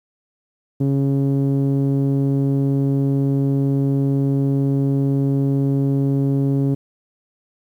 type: tone with low-pass filter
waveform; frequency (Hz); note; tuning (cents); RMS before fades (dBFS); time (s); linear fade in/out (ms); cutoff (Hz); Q
sawtooth; 137.9; C#3; -9; -18; 0.8-6.75; 10; 330; 1.7
effects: 9-bit